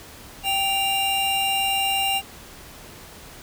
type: tone pair together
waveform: square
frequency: 782.3 / 2794 Hz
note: G5 / F7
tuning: -4 / 0 cents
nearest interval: octave + minor seventh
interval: 2204 cents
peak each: -25 / -23 dBFS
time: 0.43-2.22 s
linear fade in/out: 50 ms
effects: pink hiss -43 dBFS RMS until 3.42 s